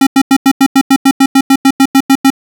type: tone bursts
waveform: square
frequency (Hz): 270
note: C#4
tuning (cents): -45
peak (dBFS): -4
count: 16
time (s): 0.01-2.303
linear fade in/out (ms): 5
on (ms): 58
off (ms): 91
effects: none